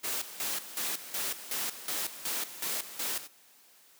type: noise with tremolo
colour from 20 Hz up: white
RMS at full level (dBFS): -33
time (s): 0.03-3.28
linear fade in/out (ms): 20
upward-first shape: square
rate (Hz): 2.7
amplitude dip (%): 75
effects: white hiss -60 dBFS RMS until 3.99 s + high-pass 200 Hz 12 dB/octave